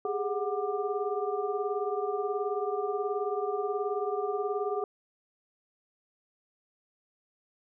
sine tone cluster, 401.2 / 419.8 / 736 / 1189 Hz, G4 / G#4 / F#5 / D6, +40 / +19 / -9 / +21 cents, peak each -33 / -32 / -35 / -38 dBFS, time 0.05-4.84 s, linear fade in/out 2 ms, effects none

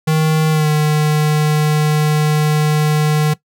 square tone with pitch glide, 156.7 to 151.89 Hz, D#3 to D#3, +13 to -41 cents, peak -12 dBFS, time 0.07-3.34 s, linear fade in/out 10 ms, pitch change -54 cents, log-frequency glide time 0.51-0.68 s, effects noise-tail reverb RT60 0.1 s tail -18 dB re dry

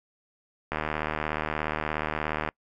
click train, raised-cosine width 0.5 ms, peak -13 dBFS, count 137, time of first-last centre 0.72-2.489 s, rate 76.9 Hz, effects noise-tail reverb RT60 0.1 s tail -26 dB re dry

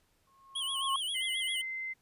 sine tone with exponential growth, 1083 Hz, C#6, 41 cents flat, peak -27 dBFS, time 0.27-0.96 s, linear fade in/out 2 ms, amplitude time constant 150 ms
square tone with vibrato, 3136 Hz, G7, in tune, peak -33 dBFS, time 0.55-1.62 s, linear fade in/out 10 ms, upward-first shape sine, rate 7.5 Hz, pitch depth 120 cents each way
sine tone, 2070 Hz, C7, 19 cents flat, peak -35 dBFS, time 1.14-1.94 s, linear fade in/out 20 ms
effects pink hiss -72 dBFS RMS until 2.01 s + resampled to 32000 Hz

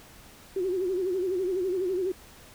sine tone with vibrato, 370 Hz, F#4, in tune, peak -25 dBFS, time 0.56-2.12 s, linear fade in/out 5 ms, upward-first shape sine, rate 12 Hz, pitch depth 93 cents each way, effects pink hiss -51 dBFS RMS until 2.54 s

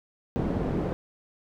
white low-pass noise, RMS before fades -28 dBFS, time 0.36-0.93 s, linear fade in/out 0 ms, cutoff 350 Hz, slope 12 dB/octave, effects none

